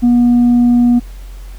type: tone with tanh clipping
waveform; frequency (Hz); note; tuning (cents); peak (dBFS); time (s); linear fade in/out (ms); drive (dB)
sine; 241.5; B3; -39; -7; 0.02-1; 20; 1
effects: added 45 Hz sine -27 dBFS peak until 1.58 s + pink hiss -44 dBFS RMS until 1.58 s